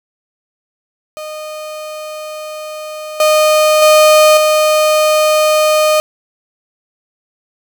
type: tone with level steps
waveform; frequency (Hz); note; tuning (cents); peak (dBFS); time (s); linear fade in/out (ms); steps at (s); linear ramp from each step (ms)
35% pulse; 615; D#5; -20; -22 / -6 / -3 / -7; 1.17-6; 0; 3.2 / 3.82 / 4.37; 2
effects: none